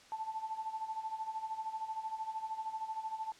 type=tone with tremolo; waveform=sine; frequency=880 Hz; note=A5; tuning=in tune; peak=-34 dBFS; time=0.12-3.32 s; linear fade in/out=0 ms; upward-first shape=sine; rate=13 Hz; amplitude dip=75%; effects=white hiss -59 dBFS RMS until 3.39 s + low-pass 6000 Hz 12 dB/octave